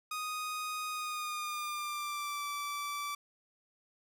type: tone with pitch glide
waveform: sawtooth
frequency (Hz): 1244.5 to 1161.2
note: D#6 to D6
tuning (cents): 0 to -20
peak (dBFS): -32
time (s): 0.11-3.15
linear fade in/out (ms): 5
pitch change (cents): -120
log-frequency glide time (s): 0.91-2.46
effects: none